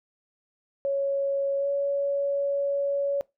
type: tone with pitch glide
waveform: sine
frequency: 554.4 to 561.8 Hz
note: C#5 to C#5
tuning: 0 to +23 cents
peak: -23 dBFS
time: 0.85-3.21 s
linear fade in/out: 0 ms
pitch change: +23 cents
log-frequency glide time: 1.58-1.67 s
effects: noise-tail reverb RT60 0.2 s tail -22 dB re dry